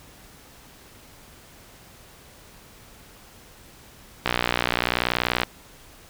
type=click train; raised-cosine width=0.3 ms; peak=-4 dBFS; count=72; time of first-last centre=4.26-5.434 s; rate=60.5 Hz; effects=pink hiss -49 dBFS RMS until 6.09 s